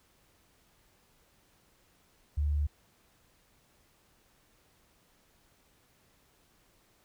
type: tone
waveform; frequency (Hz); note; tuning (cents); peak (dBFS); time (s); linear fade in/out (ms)
sine; 73.42; D2; 0; -26; 2.37-2.67; 10
effects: pink hiss -67 dBFS RMS until 7.04 s